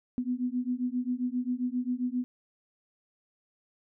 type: beating tone pair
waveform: sine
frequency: 245.1 / 252.6 Hz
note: B3 / B3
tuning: -13 / +39 cents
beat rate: 7.5 Hz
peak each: -31 dBFS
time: 0.18-2.24 s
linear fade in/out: 0 ms
effects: none